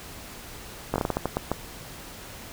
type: slowing click train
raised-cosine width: 1 ms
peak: -10 dBFS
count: 10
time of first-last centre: 0.94-1.516 s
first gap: 18 ms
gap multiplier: 1.3
effects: pink hiss -42 dBFS RMS until 2.52 s